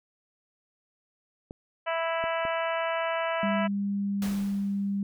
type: clicks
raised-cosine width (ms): 2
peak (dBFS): -26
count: 3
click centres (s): 1.509 / 2.24 / 2.452
type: harmonic tone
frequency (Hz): 329.6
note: E4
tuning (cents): 0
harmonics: 2 / 3 / 4 / 5 / 6 / 7 / 8 / 9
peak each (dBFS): -29 / -33 / -35 / -37 / -39 / -40 / -41 / -42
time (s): 1.86-3.68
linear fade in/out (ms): 20
type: tone with pitch glide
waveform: sine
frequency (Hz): 200.4 to 199.13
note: G3 to G3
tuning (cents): +38 to +27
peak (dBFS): -26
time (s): 3.43-5.03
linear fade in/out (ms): 2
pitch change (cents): -11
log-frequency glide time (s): 3.83-4.47
type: noise with exponential decay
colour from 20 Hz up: pink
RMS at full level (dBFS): -36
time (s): 4.22-5.01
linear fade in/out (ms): 1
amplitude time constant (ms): 170
effects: none